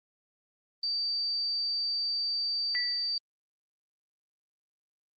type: tone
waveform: sine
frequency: 4636 Hz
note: D8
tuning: 23 cents flat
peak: -28 dBFS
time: 0.83-3.18 s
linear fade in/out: 2 ms
type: tone with exponential decay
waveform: sine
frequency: 1960 Hz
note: B6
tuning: 14 cents flat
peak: -27 dBFS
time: 2.75-3.15 s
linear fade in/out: 0 ms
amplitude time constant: 86 ms
effects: Opus 24 kbps